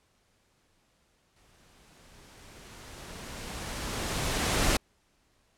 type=noise with exponential growth; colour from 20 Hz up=pink; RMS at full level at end=-24 dBFS; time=1.36-4.77 s; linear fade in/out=5 ms; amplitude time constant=740 ms; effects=pink hiss -69 dBFS RMS until 5.57 s + low-pass 10000 Hz 12 dB/octave